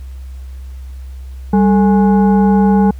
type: tone with frequency modulation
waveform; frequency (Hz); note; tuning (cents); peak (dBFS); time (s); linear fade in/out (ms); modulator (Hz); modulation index
sine; 196; G3; 0; -7; 1.53-2.91; 5; 636; 0.66
effects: added 65 Hz sine -26 dBFS peak until 2.99 s + pink hiss -50 dBFS RMS until 2.99 s